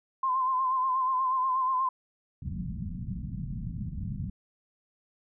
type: tone with vibrato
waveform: sine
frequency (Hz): 1038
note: C6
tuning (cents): -14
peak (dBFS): -24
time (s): 0.23-1.89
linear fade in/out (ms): 5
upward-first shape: sine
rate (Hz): 8.3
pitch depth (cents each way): 48
type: low-pass noise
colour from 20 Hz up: white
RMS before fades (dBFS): -35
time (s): 2.42-4.3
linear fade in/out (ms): 5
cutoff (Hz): 210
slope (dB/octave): 48
effects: none